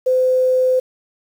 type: tone with quantisation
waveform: sine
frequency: 512 Hz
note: C5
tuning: 38 cents flat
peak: -12 dBFS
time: 0.06-0.8 s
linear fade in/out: 10 ms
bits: 7
effects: none